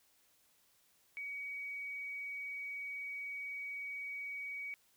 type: tone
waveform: sine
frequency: 2259 Hz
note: C#7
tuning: 32 cents sharp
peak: -40 dBFS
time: 1.17-4.74 s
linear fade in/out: 0 ms
effects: white hiss -71 dBFS RMS until 4.96 s